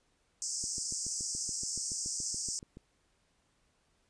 white band-pass noise, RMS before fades -37 dBFS, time 0.42-2.59 s, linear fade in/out 0 ms, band 5000 to 8600 Hz, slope 96 dB/octave
click train, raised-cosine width 3 ms, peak -34 dBFS, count 16, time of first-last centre 0.64-2.771 s, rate 7.04 Hz
effects pink hiss -73 dBFS RMS until 4.09 s + resampled to 22050 Hz

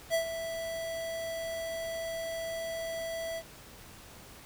square tone with ADSR envelope, 659.3 Hz, E5, in tune, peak -25 dBFS, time 0.1-3.43 s, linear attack 41 ms, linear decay 100 ms, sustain -10 dB, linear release 56 ms, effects pink hiss -51 dBFS RMS until 4.45 s

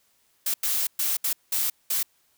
blue noise bursts at uneven times, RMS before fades -25 dBFS, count 6, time 0.46-0.54 / 0.63-0.87 / 0.99-1.17 / 1.24-1.33 / 1.52-1.7 / 1.9-2.03 s, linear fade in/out 5 ms, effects white hiss -66 dBFS RMS until 2.37 s

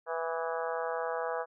harmonic tone with a mistuned harmonic, 164.81 Hz, E3, in tune, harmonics 3 / 4 / 5 / 6 / 7 / 8 / 9 / 10, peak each -35 / -37 / -39 / -41 / -42 / -43 / -44 / -45 dBFS, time 0.06-1.46 s, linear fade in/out 50 ms, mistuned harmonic 8, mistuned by -58 cents, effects none

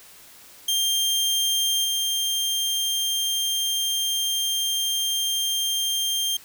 sawtooth tone with level steps, 3186 Hz, G7, 27 cents sharp, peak -17 / -19 dBFS, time 0.68-6.37 s, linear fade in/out 5 ms, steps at 1.84 s, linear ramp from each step 10 ms, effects white hiss -48 dBFS RMS until 6.44 s

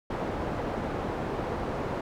white low-pass noise, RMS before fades -32 dBFS, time 0.1-2.01 s, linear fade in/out 5 ms, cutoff 700 Hz, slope 12 dB/octave, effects none

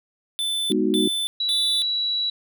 square tone bursts, 3520 Hz, A7, in tune, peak -23 dBFS, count 3, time 0.39-1.82 s, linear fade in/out 0 ms, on 330 ms, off 220 ms
sine chord, G# minor seventh, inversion none, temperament equal, 207.7 / 246.9 / 311.1 / 370 Hz, G#3 / B3 / D#4 / F#4, 0 / 0 / 0 / 0 cents, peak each -24 / -25 / -23 / -23 dBFS, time 0.7-1.08 s, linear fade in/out 5 ms
sine tone, 3918 Hz, B7, 15 cents flat, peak -21 dBFS, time 1.4-2.3 s, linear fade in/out 5 ms
effects none

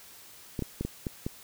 clicks, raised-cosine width 3 ms, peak -18 dBFS, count 6, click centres 0.592 / 0.623 / 0.81 / 0.85 / 1.068 / 1.265 s, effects white hiss -51 dBFS RMS until 1.43 s

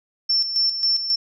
sine tone with tremolo, 5390 Hz, E8, 38 cents sharp, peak -16 dBFS, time 0.29-1.16 s, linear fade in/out 10 ms, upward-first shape square, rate 3.7 Hz, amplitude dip 60%, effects none

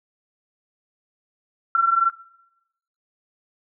sine tone pair together, 1339 / 1360.8 Hz, E6 / F6, +27 / -45 cents, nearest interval unison, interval 28 cents, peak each -21 / -17 dBFS, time 1.75-2.1 s, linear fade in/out 2 ms, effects noise-tail reverb RT60 0.9 s tail -21 dB re dry

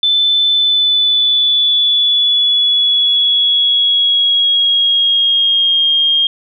sine tone with pitch glide, 3520 to 3228 Hz, A7 to G#7, 0 to -50 cents, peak -9 dBFS, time 0.03-6.27 s, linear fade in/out 2 ms, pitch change -150 cents, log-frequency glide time 0.51-5.86 s, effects none

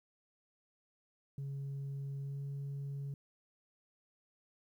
sine tone with pitch glide, 138.59 to 139.88 Hz, C#3 to C#3, 0 to +16 cents, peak -36 dBFS, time 1.38-3.14 s, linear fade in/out 2 ms, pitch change +16 cents, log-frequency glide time 2.2-2.42 s, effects tanh soft clip ceiling -37 dBFS + 12-bit

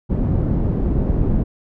pink low-pass noise, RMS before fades -18 dBFS, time 0.09-1.44 s, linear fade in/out 20 ms, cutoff 310 Hz, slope 12 dB/octave, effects none

